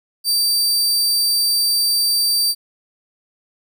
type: tone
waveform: sawtooth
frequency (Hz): 4655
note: D8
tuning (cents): -16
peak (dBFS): -12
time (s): 0.24-2.55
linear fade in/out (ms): 50
effects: none